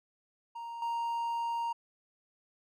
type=tone with level steps; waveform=triangle; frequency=932.3 Hz; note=A#5; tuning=in tune; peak=-37 / -29 dBFS; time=0.55-1.73 s; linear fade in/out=10 ms; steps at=0.82 s; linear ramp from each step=2 ms; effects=none